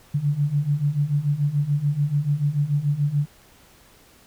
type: beating tone pair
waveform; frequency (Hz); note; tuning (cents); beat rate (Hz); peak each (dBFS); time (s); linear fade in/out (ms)
sine; 141.3 / 148.2; C#3 / D3; +34 / +16; 6.9; -24 / -21; 0.14-3.26; 10
effects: pink hiss -53 dBFS RMS until 4.26 s